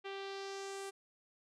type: tone with low-pass filter sweep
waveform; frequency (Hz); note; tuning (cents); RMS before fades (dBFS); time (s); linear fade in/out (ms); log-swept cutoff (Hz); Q
sawtooth; 392; G4; 0; -44; 0.04-0.91; 20; 3000 to 9700; 2
effects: none